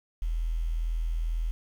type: tone with quantisation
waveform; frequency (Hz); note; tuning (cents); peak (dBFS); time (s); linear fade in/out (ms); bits
sine; 41.07; E1; -6; -26; 0.22-1.51; 0; 9
effects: none